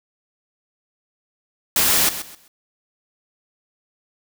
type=noise with echo; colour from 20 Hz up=white; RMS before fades=-17 dBFS; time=1.76-2.09 s; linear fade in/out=2 ms; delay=130 ms; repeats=3; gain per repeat=-12 dB; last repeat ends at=2.48 s; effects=none